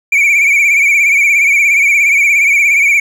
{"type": "tone with vibrato", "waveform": "triangle", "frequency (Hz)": 2297, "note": "D7", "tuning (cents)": -39, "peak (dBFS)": -5, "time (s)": [0.12, 3], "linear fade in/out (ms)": 5, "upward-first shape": "sine", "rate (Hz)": 17, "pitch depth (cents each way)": 76, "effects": []}